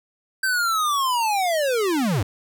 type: linear sweep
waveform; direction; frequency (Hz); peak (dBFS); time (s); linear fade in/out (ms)
square; down; 1568 to 82.41; -20; 0.43-2.23; 5
effects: none